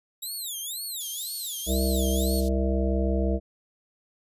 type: tone with vibrato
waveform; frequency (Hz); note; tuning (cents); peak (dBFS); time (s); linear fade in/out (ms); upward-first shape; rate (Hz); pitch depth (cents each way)
5% pulse; 3729; A#7; 0; -24; 0.22-2.41; 10; sine; 2; 290
type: high-pass noise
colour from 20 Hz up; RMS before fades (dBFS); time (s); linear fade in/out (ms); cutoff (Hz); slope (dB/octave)
pink; -43; 1-2.49; 10; 3400; 48
type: harmonic tone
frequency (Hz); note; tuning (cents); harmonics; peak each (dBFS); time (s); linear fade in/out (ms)
65.9; C2; +13; 1 / 3 / 5 / 7 / 9 / 10; -24 / -29 / -31 / -32 / -34 / -34; 1.66-3.4; 50
effects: resampled to 32000 Hz